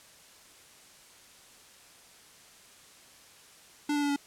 square tone with pitch steps, 293.9 / 290.5 / 287.2 / 283.9 Hz, D4 / D4 / D4 / C#4, +1 / -19 / -39 / +41 cents, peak -27 dBFS, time 3.89-4.162 s, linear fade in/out 5 ms, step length 68 ms, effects white hiss -55 dBFS RMS until 4.26 s + low-pass 10000 Hz 12 dB/octave

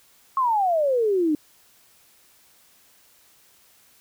sine exponential sweep, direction down, 1100 to 292.6 Hz, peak -18 dBFS, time 0.37-1.35 s, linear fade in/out 2 ms, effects white hiss -57 dBFS RMS until 4 s

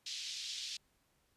pink band-pass noise, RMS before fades -43 dBFS, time 0.06-0.77 s, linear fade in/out 5 ms, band 3200 to 5900 Hz, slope 24 dB/octave, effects pink hiss -75 dBFS RMS until 1.36 s + resampled to 32000 Hz

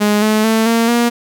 sawtooth tone with pitch steps, 208.5 / 215.4 / 222.4 / 229.7 / 237.3 Hz, G#3 / A3 / A3 / A#3 / A#3, +7 / -37 / +19 / -25 / +31 cents, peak -7 dBFS, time 0-1.1 s, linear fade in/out 20 ms, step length 220 ms, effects none

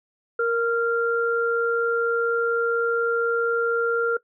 sine tone pair together, 466.1 / 1387.9 Hz, A#4 / F6, 0 / -11 cents, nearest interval octave + perfect fifth, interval 1889 cents, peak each -21 / -23 dBFS, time 0.39-4.17 s, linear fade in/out 5 ms, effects noise-tail reverb RT60 0.1 s tail -19 dB re dry

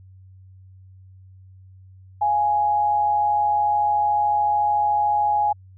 sine tone pair together, 698.5 / 832.1 Hz, F5 / G#5, 0 / +3 cents, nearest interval minor third, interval 303 cents, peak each -29 / -17 dBFS, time 2.21-5.53 s, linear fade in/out 10 ms, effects added 94 Hz sine -44 dBFS peak until 5.77 s

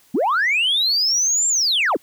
sine linear two-way sweep, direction up then down, 184.3 to 7460 to 184.3 Hz, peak -14 dBFS, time 0.14-1.97 s, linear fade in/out 10 ms, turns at 1.48 s, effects tanh soft clip ceiling -13 dBFS + white hiss -55 dBFS RMS until 2.02 s

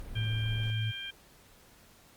brown noise, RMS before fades -42 dBFS, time 0-0.7 s, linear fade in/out 0 ms
sine tone, 110 Hz, A2, in tune, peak -29 dBFS, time 0.15-0.92 s, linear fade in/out 20 ms
harmonic tone, 794 Hz, G5, 22 cents sharp, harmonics 2 / 3 / 4, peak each -44 / -44 / -39 dBFS, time 0.15-1.11 s, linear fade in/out 10 ms
effects pink hiss -59 dBFS RMS until 2.16 s + Opus 48 kbps

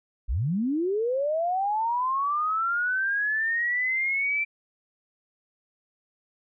sine linear sweep, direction up, 41.34 to 2349 Hz, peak -23 dBFS, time 0.28-4.45 s, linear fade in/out 20 ms, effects none

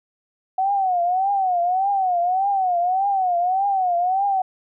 sine tone with vibrato, 746 Hz, F#5, 14 cents sharp, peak -17 dBFS, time 0.58-4.42 s, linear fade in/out 5 ms, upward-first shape triangle, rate 1.7 Hz, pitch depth 150 cents each way, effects none

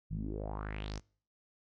sawtooth tone with low-pass filter sweep, 51.91 Hz, G#1, in tune, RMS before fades -39 dBFS, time 0.1-1 s, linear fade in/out 20 ms, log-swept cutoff 140 to 6600 Hz, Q 4.6, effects noise-tail reverb RT60 0.5 s tail -26 dB re dry

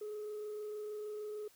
sine tone with frequency modulation, 422.5 Hz, G#4, 30 cents sharp, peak -38 dBFS, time 0.01-1.48 s, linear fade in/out 5 ms, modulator 26.5 Hz, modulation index 0.22, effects tanh soft clip ceiling -38 dBFS + white hiss -65 dBFS RMS until 1.55 s

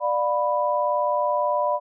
sine chord, B diminished, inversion first, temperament just, 592.7 / 711.2 / 987.8 Hz, D5 / F5 / B5, +16 / +31 / 0 cents, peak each -23 / -28 / -23 dBFS, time 0-1.8 s, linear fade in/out 50 ms, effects none

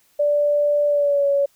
sine tone with pitch glide, 585 to 562.8 Hz, D5 to C#5, -7 to +26 cents, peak -15 dBFS, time 0.19-1.46 s, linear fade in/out 10 ms, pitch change -67 cents, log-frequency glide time 0.87-1.26 s, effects white hiss -60 dBFS RMS until 1.55 s

